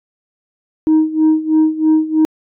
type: tone with tremolo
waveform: sine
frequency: 313.6 Hz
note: D#4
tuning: 14 cents sharp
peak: -5 dBFS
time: 0.87-2.25 s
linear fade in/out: 0 ms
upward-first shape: sine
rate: 3.1 Hz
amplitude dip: 85%
effects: tanh soft clip ceiling -6 dBFS